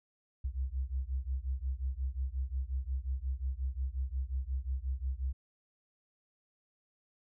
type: beating tone pair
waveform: sine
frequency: 63 / 68.6 Hz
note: B1 / C#2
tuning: +35 / -17 cents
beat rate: 5.6 Hz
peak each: -35 / -36 dBFS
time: 0.44-5.33 s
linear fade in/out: 10 ms
effects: none